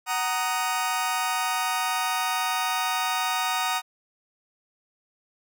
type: chord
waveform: sawtooth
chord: D# minor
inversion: first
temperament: just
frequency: 746.7 / 933.4 / 1244.5 Hz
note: F#5 / A#5 / D#6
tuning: +16 / +2 / 0 cents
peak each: -25 / -25 / -25 dBFS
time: 0.06-3.82 s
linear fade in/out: 50 ms
effects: none